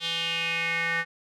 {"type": "tone with band-pass filter sweep", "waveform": "square", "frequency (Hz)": 166.8, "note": "E3", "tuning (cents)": 21, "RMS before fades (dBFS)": -28, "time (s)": [0, 1.05], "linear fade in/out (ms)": 50, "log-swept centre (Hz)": [3400, 1800], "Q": 5.1, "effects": []}